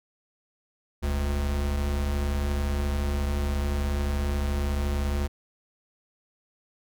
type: tone pair together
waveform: square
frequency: 40.15 / 71.6 Hz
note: E1 / D2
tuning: -45 / -43 cents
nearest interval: minor seventh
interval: 1002 cents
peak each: -32 / -26 dBFS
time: 1.02-5.28 s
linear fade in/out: 20 ms
effects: none